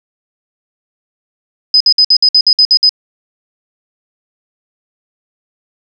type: tone bursts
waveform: sine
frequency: 5020 Hz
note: D#8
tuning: 15 cents sharp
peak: -4 dBFS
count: 10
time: 1.74-2.893 s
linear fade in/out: 2 ms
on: 64 ms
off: 57 ms
effects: none